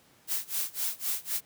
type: noise with tremolo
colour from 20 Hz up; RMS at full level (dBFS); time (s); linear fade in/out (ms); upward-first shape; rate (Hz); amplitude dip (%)
blue; -29; 0.27-1.41; 50; sine; 3.9; 95
effects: pink hiss -61 dBFS RMS until 1.45 s + high-pass 100 Hz 12 dB/octave